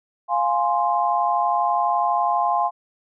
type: chord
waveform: sine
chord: F minor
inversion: none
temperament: equal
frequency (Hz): 698.5 / 830.6 / 1046.5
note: F5 / Ab5 / C6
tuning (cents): 0 / 0 / 0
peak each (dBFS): -22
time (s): 0.28-2.71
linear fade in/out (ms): 50
effects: none